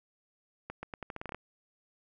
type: accelerating click train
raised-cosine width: 0.5 ms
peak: -24 dBFS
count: 11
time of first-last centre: 0.7-1.346 s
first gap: 130 ms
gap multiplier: 0.83
effects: none